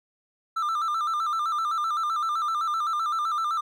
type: tone with vibrato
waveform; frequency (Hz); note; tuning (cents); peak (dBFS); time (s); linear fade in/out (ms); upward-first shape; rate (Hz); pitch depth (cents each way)
triangle; 1263; D#6; +26; -22; 0.56-3.61; 10; square; 7.8; 87
effects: none